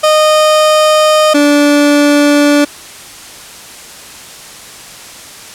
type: tone pair in turn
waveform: 30% pulse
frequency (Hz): 616 / 290.7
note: D#5 / D4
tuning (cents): -17 / -18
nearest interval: octave + minor second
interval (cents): 1301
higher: first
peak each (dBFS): -3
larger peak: neither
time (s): 0.03-1.34 / 1.34-2.65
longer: neither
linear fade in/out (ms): 10
effects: white hiss -31 dBFS RMS until 5.54 s + low-pass 10000 Hz 12 dB/octave